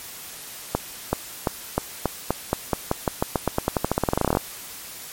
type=accelerating click train; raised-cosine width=1 ms; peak=-5 dBFS; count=30; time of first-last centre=0.75-4.371 s; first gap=380 ms; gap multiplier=0.9; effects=white hiss -38 dBFS RMS until 5.12 s + MP3 64 kbps